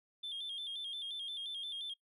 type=tone with vibrato; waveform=sine; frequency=3385 Hz; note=G#7; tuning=32 cents sharp; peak=-37 dBFS; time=0.23-1.94 s; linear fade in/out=10 ms; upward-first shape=square; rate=5.7 Hz; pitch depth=73 cents each way; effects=noise-tail reverb RT60 0.1 s tail -22 dB re dry + tanh soft clip ceiling -37 dBFS